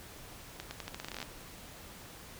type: accelerating click train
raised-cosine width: 0.2 ms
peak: -22 dBFS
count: 15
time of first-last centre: 0.6-1.228 s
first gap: 110 ms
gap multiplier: 0.84
effects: pink hiss -50 dBFS RMS until 2.39 s